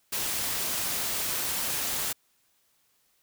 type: noise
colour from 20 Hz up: white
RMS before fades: -30 dBFS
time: 0.12-2.13 s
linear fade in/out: 10 ms
effects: white hiss -69 dBFS RMS until 3.22 s